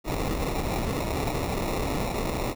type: noise with sample-and-hold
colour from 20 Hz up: pink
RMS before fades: -28 dBFS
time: 0.04-2.55 s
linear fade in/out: 50 ms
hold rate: 1575 Hz
effects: none